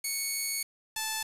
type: tone pair in turn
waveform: 5% pulse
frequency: 2217 / 876 Hz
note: C#7 / A5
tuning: 0 / -8 cents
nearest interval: octave + major third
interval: 1608 cents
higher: first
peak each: -19 dBFS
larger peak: neither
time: 0.04-0.63 / 0.96-1.23 s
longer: first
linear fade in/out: 5 ms
effects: resampled to 32000 Hz + 8-bit